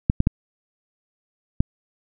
clicks, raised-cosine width 5 ms, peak -4 dBFS, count 4, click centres 0.099 / 0.204 / 0.271 / 1.605 s, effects none

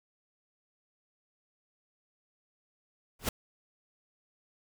pink noise with exponential growth, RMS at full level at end -24 dBFS, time 3.19-3.29 s, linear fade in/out 5 ms, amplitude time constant 21 ms, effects none

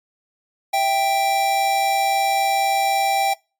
square tone pair together, 661.3 / 785 Hz, E5 / G5, +5 / +2 cents, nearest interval minor third, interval 297 cents, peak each -27 / -18 dBFS, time 0.73-3.34 s, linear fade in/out 10 ms, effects noise-tail reverb RT60 0.3 s tail -25 dB re dry + AAC 64 kbps

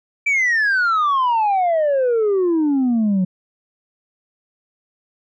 sine exponential sweep, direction down, 2349 to 180 Hz, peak -12 dBFS, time 0.26-3.25 s, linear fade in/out 10 ms, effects tanh soft clip ceiling -13 dBFS

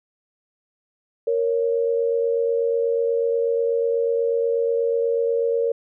sine tone pair together, 466.2 / 554.4 Hz, A#4 / C#5, 0 / 0 cents, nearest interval minor third, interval 300 cents, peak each -19 / -25 dBFS, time 1.27-5.72 s, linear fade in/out 5 ms, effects none

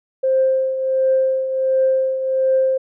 sine tone with tremolo, 526 Hz, C5, 9 cents sharp, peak -11 dBFS, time 0.23-2.78 s, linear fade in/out 10 ms, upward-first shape triangle, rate 1.4 Hz, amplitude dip 65%, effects tanh soft clip ceiling -7 dBFS

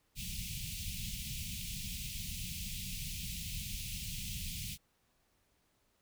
pink band-stop noise, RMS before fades -41 dBFS, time 0.15-4.78 s, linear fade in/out 50 ms, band 200 to 2400 Hz, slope 48 dB/octave, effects pink hiss -75 dBFS RMS until 6.01 s

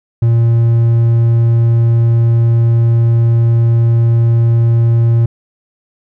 triangle tone, 116.2 Hz, A#2, 5 cents flat, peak -5 dBFS, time 0.22-5.26 s, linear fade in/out 5 ms, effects none

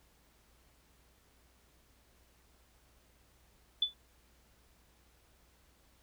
sine tone with exponential decay, 3478 Hz, A7, 21 cents flat, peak -23 dBFS, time 3.82-3.94 s, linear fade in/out 5 ms, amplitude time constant 25 ms, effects added 60 Hz sine -68 dBFS peak until 6.02 s + pink hiss -68 dBFS RMS until 6.02 s

